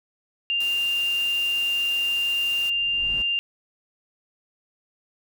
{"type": "tone", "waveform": "sine", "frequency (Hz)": 2794, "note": "F7", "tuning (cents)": 0, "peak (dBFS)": -21, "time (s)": [0.5, 3.39], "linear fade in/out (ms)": 0}
{"type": "noise", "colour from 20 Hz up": "white", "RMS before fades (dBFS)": -40, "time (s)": [0.6, 2.7], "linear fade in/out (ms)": 5}
{"type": "noise with exponential growth", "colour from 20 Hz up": "brown", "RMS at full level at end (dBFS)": -33, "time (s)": [2.39, 3.22], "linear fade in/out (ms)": 0, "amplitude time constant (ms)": 180}
{"effects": []}